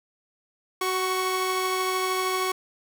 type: tone pair together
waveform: sawtooth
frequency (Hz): 374 / 1109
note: F#4 / C#6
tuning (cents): +19 / 0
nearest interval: octave + perfect fifth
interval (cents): 1881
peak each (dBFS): -23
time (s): 0.81-2.52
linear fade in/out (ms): 5
effects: none